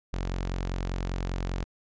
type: tone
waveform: sawtooth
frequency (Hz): 45.08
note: F#1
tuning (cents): -44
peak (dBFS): -25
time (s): 0.13-1.64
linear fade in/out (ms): 0
effects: resampled to 16000 Hz